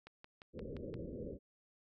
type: click train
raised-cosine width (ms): 0.3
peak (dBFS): -36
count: 6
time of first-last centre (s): 0.07-0.941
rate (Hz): 5.74
type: low-pass noise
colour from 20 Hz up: white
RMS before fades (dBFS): -45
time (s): 0.53-1.39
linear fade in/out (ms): 50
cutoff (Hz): 550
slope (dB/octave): 96
effects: none